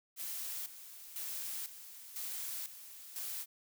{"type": "noise with tremolo", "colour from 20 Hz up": "blue", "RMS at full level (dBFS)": -41, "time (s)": [0.16, 3.46], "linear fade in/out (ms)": 50, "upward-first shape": "square", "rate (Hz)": 1, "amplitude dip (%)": 70, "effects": []}